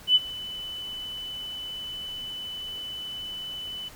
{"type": "tone with ADSR envelope", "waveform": "sine", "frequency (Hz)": 2996, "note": "F#7", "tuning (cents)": 21, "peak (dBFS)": -13, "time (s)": [0.07, 3.89], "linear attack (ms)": 83, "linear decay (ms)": 32, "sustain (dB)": -20, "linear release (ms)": 11, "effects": ["pink hiss -48 dBFS RMS until 3.95 s"]}